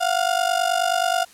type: ring-modulated tone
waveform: 35% pulse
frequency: 709 Hz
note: F5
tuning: 26 cents sharp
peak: -14 dBFS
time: 0-1.25 s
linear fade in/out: 20 ms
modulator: 24.7 Hz
effects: white hiss -49 dBFS RMS until 1.33 s + low-pass 11000 Hz 12 dB/octave